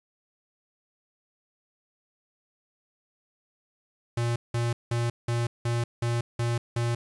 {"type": "tone bursts", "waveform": "square", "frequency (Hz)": 118.3, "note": "A#2", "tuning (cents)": 26, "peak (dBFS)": -25, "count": 8, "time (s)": [4.17, 6.95], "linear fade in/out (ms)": 5, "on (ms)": 190, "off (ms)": 180, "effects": ["resampled to 24000 Hz", "9-bit"]}